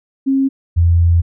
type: tone pair in turn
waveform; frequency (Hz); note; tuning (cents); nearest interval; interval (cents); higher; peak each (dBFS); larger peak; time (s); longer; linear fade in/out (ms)
sine; 270 / 85.04; C#4 / F2; -45 / -46; octave + minor sixth; 2001; first; -11 / -8; second; 0.26-0.49 / 0.76-1.22; second; 20
effects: none